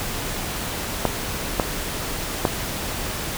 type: clicks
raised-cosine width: 1 ms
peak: -3 dBFS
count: 3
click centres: 1.053 / 1.598 / 2.452 s
effects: pink hiss -28 dBFS RMS until 3.37 s